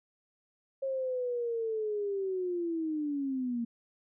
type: linear sweep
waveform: sine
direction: down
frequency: 542 to 230.2 Hz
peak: -30 dBFS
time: 0.82-3.65 s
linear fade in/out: 10 ms
effects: none